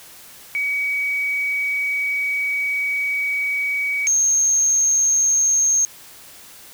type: tone pair in turn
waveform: sine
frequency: 2265 / 6424 Hz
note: C#7 / G8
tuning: +37 / +41 cents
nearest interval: octave + tritone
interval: 1804 cents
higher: second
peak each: -19 / -14 dBFS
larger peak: second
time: 0.55-4.07 / 4.07-5.85 s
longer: first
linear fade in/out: 0 ms
effects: white hiss -43 dBFS RMS until 6.73 s